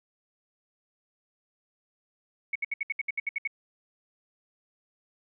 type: tone bursts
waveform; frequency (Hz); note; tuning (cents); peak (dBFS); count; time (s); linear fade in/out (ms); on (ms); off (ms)
sine; 2217; C#7; 0; -26; 11; 2.53-3.475; 5; 25; 67
effects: none